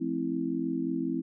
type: chord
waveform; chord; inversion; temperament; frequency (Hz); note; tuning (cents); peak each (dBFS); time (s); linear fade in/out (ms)
sine; F major seventh; none; just; 174.61 / 218.3 / 261.9 / 327.4; F3 / A3 / C4 / E4; 0 / -13 / +2 / -12; -37 / -37 / -31 / -32; 0-1.22; 20
effects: none